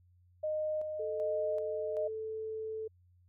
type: tone with tremolo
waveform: sine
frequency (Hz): 616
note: D#5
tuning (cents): -17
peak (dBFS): -31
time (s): 0.43-2.08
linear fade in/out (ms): 10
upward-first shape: square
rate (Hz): 1.3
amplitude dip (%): 40
type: tone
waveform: sine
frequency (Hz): 438.6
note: A4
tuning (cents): -6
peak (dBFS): -36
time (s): 0.99-2.88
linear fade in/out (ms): 10
effects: added 89 Hz sine -62 dBFS peak until 3.28 s